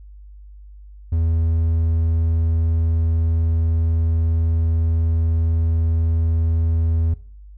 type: tone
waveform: triangle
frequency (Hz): 81.9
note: E2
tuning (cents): -11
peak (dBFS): -14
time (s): 1.12-7.14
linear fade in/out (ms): 5
effects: noise-tail reverb RT60 0.5 s tail -19 dB re dry + added 50 Hz sine -38 dBFS peak until 7.57 s